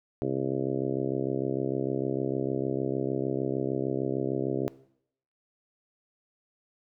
harmonic tone, 66.6 Hz, C2, 31 cents sharp, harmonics 2 / 3 / 4 / 5 / 6 / 7 / 8 / 9 / 10, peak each -34 / -41 / -34 / -32 / -32 / -38 / -40 / -40 / -44 dBFS, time 0.22-4.68 s, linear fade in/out 0 ms, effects noise-tail reverb RT60 0.7 s tail -20 dB re dry

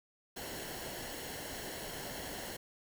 pink noise with comb filter, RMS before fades -43 dBFS, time 0.36-2.57 s, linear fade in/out 10 ms, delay 0.82 ms, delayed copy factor -0.6, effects none

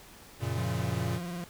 square chord, F# major, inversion none, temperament equal, 92.5 / 116.54 / 138.59 Hz, F#2 / A#2 / C#3, 0 / 0 / 0 cents, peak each -36 / -33 / -37 dBFS, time 0.39-1.2 s, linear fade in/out 50 ms
40% pulse tone with vibrato, 174.5 Hz, F3, 1 cent flat, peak -34 dBFS, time 0.58-1.44 s, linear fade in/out 0 ms, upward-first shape triangle, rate 20 Hz, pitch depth 73 cents each way
effects pink hiss -52 dBFS RMS until 1.49 s

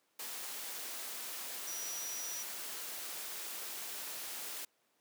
sine tone in noise, 5830 Hz, F#8, 26 cents flat, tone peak -41 dBFS, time 1.67-2.43 s, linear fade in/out 5 ms, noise white, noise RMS -43 dBFS, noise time 0.19-4.65 s, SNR -1 dB, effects pink hiss -75 dBFS RMS until 5 s + high-pass 300 Hz 12 dB/octave

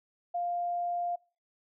sine tone, 700 Hz, F5, 4 cents sharp, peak -29 dBFS, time 0.34-1.16 s, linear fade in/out 10 ms, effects noise-tail reverb RT60 0.4 s tail -26 dB re dry

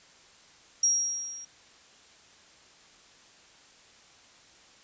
sine tone with level ramp, 5650 Hz, F8, 19 cents sharp, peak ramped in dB -19 to -41 dBFS, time 0.83-1.45 s, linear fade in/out 5 ms, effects white hiss -56 dBFS RMS until 4.83 s + resampled to 16000 Hz

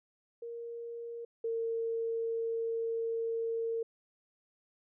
sine tone pair in turn, 467.6 / 456.7 Hz, A#4 / A#4, +5 / -36 cents, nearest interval unison, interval 41 cents, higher first, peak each -39 / -31 dBFS, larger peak second, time 0.42-1.25 / 1.44-3.83 s, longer second, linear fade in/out 5 ms, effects none

